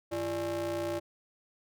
square ring-modulated tone, 123.47 Hz, B2, in tune, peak -29 dBFS, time 0.11-1 s, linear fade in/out 20 ms, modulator 464 Hz, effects none

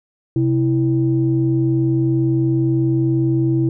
sine tone pair together, 130.16 / 328.4 Hz, C3 / E4, -9 / -6 cents, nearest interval octave + major third, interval 1603 cents, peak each -16 dBFS, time 0.36-3.69 s, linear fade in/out 2 ms, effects tanh soft clip ceiling -6 dBFS

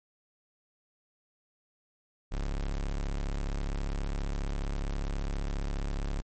40% pulse tone, 34.8 Hz, C#1, 8 cents sharp, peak -29 dBFS, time 2.31-6.22 s, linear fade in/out 20 ms, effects MP3 32 kbps

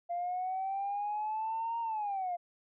sine linear two-way sweep, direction up then down, 690 to 932.3 to 690 Hz, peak -31 dBFS, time 0.09-2.37 s, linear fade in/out 20 ms, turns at 1.8 s, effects tanh soft clip ceiling -28 dBFS

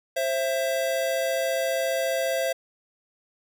square tone pair together, 530.3 / 665 Hz, C5 / E5, +23 / +15 cents, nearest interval major third, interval 392 cents, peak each -27 dBFS, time 0.16-2.53 s, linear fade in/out 10 ms, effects none

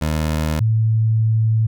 20% pulse / sine tone pair in turn, 77.78 / 110.99 Hz, D#2 / A2, 0 / +16 cents, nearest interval tritone, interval 616 cents, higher second, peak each -13 dBFS, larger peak neither, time 0.01-0.6 / 0.6-1.67 s, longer second, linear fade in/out 10 ms, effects none

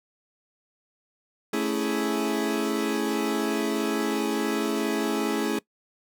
40% pulse chord, A major seventh, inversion none, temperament equal, 220 / 277.2 / 329.6 / 415.3 Hz, A3 / C#4 / E4 / G#4, 0 / 0 / 0 / 0 cents, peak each -29 dBFS, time 1.53-5.59 s, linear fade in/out 5 ms, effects noise-tail reverb RT60 0.1 s tail -21 dB re dry

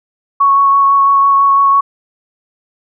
sine tone with vibrato, 1108.7 Hz, C#6, in tune, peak -6 dBFS, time 0.4-1.81 s, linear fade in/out 10 ms, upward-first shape sine, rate 6 Hz, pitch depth 11 cents each way, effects none

